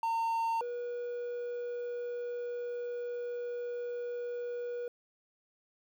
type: tone pair in turn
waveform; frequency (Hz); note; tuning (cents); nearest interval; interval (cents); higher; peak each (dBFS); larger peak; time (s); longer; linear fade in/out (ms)
triangle; 912 / 483.1; A#5 / B4; -38 / -38; major seventh; 1100; first; -27 / -33; first; 0.03-0.61 / 0.61-4.88; second; 2
effects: 10-bit